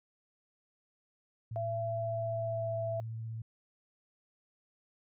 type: tone with vibrato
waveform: sine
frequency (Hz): 112.6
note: A2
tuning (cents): +40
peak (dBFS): -37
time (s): 1.51-3.42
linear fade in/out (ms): 5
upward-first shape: sine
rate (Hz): 15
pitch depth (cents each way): 17
type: tone with pitch glide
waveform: sine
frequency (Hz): 674 to 664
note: E5 to E5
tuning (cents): +38 to +12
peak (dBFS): -33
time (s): 1.56-3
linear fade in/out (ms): 0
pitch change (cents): -26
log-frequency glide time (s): 1.76-2.61
effects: none